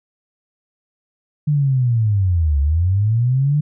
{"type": "linear two-way sweep", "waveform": "sine", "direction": "down then up", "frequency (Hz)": [151.6, 68.5, 151.6], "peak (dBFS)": -13, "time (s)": [1.47, 3.61], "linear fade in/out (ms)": 10, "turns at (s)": 2.6, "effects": []}